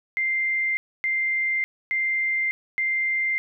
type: tone bursts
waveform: sine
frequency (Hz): 2093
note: C7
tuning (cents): 0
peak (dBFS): -21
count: 4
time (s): 0.17-3.38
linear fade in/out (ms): 0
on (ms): 600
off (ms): 270
effects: none